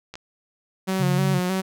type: clicks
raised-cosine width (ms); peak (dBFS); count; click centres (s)
0.2; -19; 2; 0.14 / 0.155
type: tone with vibrato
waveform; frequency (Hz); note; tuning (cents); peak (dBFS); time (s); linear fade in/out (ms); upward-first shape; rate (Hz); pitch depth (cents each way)
sawtooth; 185; F#3; 0; -18; 0.87-1.62; 20; square; 3.2; 39
type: tone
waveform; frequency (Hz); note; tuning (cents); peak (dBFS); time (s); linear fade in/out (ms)
sine; 141.7; C#3; +38; -20; 0.99-1.4; 20
effects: none